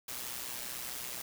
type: noise with amplitude modulation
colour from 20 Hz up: white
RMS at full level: -38 dBFS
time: 0.08-1.22 s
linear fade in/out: 5 ms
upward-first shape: sine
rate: 124 Hz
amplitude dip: 60%
effects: none